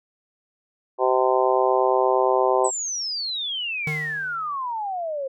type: harmonic tone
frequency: 128.6 Hz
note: C3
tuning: 30 cents flat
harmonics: 3 / 4 / 5 / 6 / 7 / 8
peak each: -22 / -23 / -24 / -25 / -25 / -26 dBFS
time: 0.98-2.71 s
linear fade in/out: 50 ms
type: exponential sweep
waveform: sine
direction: down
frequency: 8110 to 523.3 Hz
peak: -25 dBFS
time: 2.64-5.28 s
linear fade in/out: 10 ms
type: tone with exponential decay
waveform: square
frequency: 153.1 Hz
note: D#3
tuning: 28 cents flat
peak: -25 dBFS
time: 3.87-4.56 s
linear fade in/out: 2 ms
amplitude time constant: 150 ms
effects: none